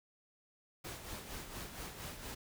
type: noise with tremolo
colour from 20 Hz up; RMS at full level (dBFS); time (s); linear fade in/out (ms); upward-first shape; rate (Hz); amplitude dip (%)
pink; -44; 0.84-2.35; 10; sine; 4.3; 55
effects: none